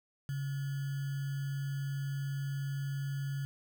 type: tone with sample-and-hold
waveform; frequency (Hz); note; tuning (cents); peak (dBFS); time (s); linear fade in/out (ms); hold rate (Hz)
sine; 138.59; C#3; 0; -33; 0.29-3.45; 0; 1575
effects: none